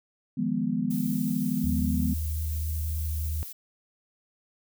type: chord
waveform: sine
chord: F half-diminished seventh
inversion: third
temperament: equal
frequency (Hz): 155.56 / 174.61 / 207.7 / 246.9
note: Eb3 / F3 / Ab3 / Cb4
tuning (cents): 0 / 0 / 0 / 0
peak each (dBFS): -34 / -32 / -29 / -28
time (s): 0.37-2.14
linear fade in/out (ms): 10
type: noise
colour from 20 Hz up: violet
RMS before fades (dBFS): -40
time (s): 0.9-3.53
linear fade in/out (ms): 10
type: tone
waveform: sine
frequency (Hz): 77.78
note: D#2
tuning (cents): 0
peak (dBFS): -27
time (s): 1.64-3.43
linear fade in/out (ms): 0
effects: none